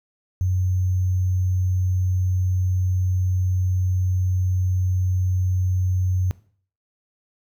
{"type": "tone with sample-and-hold", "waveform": "sine", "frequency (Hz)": 92, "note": "F#2", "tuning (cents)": -9, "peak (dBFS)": -18, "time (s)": [0.41, 6.31], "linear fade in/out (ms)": 0, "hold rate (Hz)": 6300, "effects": ["noise-tail reverb RT60 0.5 s tail -19 dB re dry"]}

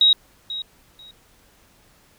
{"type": "tone with echo", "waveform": "sine", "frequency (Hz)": 3807, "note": "A#7", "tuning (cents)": 36, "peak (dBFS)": -11, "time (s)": [0.01, 0.13], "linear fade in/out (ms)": 2, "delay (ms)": 490, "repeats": 2, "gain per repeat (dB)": -15, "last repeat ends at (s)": 1.11, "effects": ["pink hiss -56 dBFS RMS until 2.18 s"]}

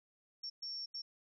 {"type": "tone bursts at uneven times", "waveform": "sine", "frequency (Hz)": 5470, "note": "F8", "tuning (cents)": -37, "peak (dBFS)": -40, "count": 3, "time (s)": [[0.43, 0.5], [0.62, 0.86], [0.94, 1.02]], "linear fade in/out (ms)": 10, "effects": []}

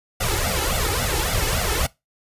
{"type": "noise with flanger", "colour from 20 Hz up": "pink", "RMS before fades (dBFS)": -22, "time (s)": [0.2, 1.87], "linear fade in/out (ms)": 10, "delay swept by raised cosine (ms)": [1.4, 2.36], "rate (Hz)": 3.6, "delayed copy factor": 1, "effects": ["noise-tail reverb RT60 0.2 s tail -21 dB re dry", "resampled to 32000 Hz"]}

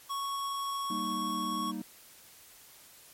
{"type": "tone", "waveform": "square", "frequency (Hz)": 1108.7, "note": "C#6", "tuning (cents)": 0, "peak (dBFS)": -33, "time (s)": [0.09, 1.72], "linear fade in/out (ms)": 20}
{"type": "chord", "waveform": "triangle", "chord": "Eb major", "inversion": "first", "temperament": "equal", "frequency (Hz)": [196, 233.1, 311.1], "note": ["G3", "Bb3", "Eb4"], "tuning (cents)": [0, 0, 0], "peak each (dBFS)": -37, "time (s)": [0.9, 1.82], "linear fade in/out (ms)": 5}
{"effects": ["white hiss -55 dBFS RMS until 3.13 s", "MP3 64 kbps"]}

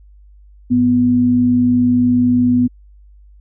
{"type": "tone pair together", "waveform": "sine", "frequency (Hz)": [103.83, 247], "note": ["G#2", "B3"], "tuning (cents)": [0, 0], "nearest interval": "octave + minor third", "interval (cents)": 1500, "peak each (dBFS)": [-22, -10], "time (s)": [0.7, 2.68], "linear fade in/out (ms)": 20, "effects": ["added 50 Hz sine -41 dBFS peak until 3.4 s"]}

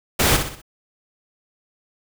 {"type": "noise with echo", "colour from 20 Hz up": "pink", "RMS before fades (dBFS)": -17, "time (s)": [0.19, 0.37], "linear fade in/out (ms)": 10, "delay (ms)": 62, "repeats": 4, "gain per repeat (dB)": -7, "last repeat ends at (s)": 0.618, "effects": []}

